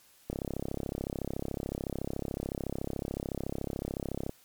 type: click train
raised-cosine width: 2 ms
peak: -20 dBFS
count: 136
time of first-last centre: 0.3-4.294 s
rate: 33.8 Hz
effects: white hiss -61 dBFS RMS until 4.44 s + MP3 96 kbps